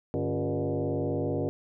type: tone with frequency modulation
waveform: sine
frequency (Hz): 100.3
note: G2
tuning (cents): +40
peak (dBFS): -26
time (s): 0.14-1.49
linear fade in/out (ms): 0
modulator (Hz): 125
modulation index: 4
effects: none